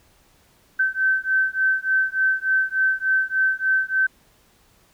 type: beating tone pair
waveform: sine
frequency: 1540 / 1543.4 Hz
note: G6 / G6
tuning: -31 / -27 cents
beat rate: 3.4 Hz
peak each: -21 dBFS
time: 0.79-4.07 s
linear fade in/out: 10 ms
effects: pink hiss -58 dBFS RMS until 4.93 s